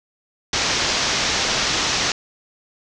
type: low-pass noise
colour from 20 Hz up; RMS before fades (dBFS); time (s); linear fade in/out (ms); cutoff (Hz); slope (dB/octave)
white; -21; 0.53-2.12; 2; 6400; 48
effects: none